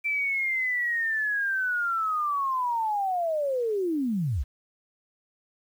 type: linear sweep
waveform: sine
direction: down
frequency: 2345 to 51.91 Hz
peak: -24 dBFS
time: 0.04-4.44 s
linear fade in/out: 20 ms
effects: 9-bit